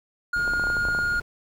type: tone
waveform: triangle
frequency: 1424 Hz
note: F6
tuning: 33 cents sharp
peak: -20 dBFS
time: 0.33-1.2 s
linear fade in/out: 5 ms
type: noise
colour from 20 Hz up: brown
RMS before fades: -36 dBFS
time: 0.36-1.22 s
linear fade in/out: 5 ms
type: clicks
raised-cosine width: 1 ms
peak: -19 dBFS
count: 11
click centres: 0.478 / 0.536 / 0.597 / 0.639 / 0.67 / 0.701 / 0.768 / 0.852 / 0.886 / 0.949 / 0.989 s
effects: none